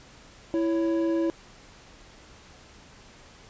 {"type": "tone pair together", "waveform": "triangle", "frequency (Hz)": [331.4, 557.3], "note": ["E4", "C#5"], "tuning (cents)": [9, 9], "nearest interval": "major sixth", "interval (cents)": 900, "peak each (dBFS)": [-21, -29], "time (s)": [0.54, 1.3], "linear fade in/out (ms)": 0, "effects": ["pink hiss -51 dBFS RMS until 3.49 s", "resampled to 16000 Hz"]}